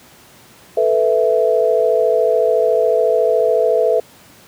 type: chord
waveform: sine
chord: A suspended second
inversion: none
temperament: equal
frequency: 440 / 493.9 / 659.3 Hz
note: A4 / B4 / E5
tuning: 0 / 0 / 0 cents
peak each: -16 dBFS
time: 0.77-4 s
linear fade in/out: 5 ms
effects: pink hiss -45 dBFS RMS until 4.47 s + high-pass 100 Hz 12 dB/octave